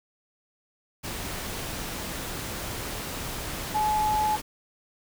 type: tone in noise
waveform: sine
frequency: 853 Hz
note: G#5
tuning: 46 cents sharp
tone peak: -22 dBFS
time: 3.74-4.37 s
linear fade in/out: 20 ms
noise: pink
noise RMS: -34 dBFS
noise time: 1.03-4.42 s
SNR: +9 dB
effects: none